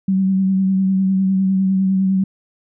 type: tone with vibrato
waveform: sine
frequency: 190.8 Hz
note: G3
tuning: 47 cents flat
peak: -13 dBFS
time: 0.08-2.24 s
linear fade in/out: 5 ms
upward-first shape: triangle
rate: 9.9 Hz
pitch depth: 29 cents each way
effects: none